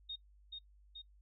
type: tone with echo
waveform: sine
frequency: 3709 Hz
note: A#7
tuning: 9 cents flat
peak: -40 dBFS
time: 0.09-0.16 s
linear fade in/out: 10 ms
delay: 430 ms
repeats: 2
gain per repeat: -3 dB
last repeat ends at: 1.02 s
effects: noise-tail reverb RT60 0.1 s tail -26 dB re dry + added 50 Hz sine -61 dBFS peak until 1.21 s